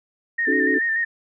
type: tone with vibrato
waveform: sine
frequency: 1822 Hz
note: A#6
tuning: 40 cents flat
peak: -19 dBFS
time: 0.38-1.05 s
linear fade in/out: 10 ms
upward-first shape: square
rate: 6.9 Hz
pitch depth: 35 cents each way
type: chord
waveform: sine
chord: D# half-diminished seventh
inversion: third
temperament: equal with one note detuned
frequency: 277.2 / 311.1 / 370 / 433.4 Hz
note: C#4 / D#4 / F#4 / A4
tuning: 0 / 0 / 0 / -26 cents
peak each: -23 / -25 / -26 / -25 dBFS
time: 0.47-0.79 s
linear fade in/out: 10 ms
effects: none